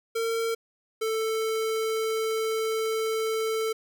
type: tone pair in turn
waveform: square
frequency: 455.7 / 442.7 Hz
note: A#4 / A4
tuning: -39 / +11 cents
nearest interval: minor second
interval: 50 cents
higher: first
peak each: -26 / -26 dBFS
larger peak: neither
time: 0.15-0.55 / 1.01-3.73 s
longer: second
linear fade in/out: 10 ms
effects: none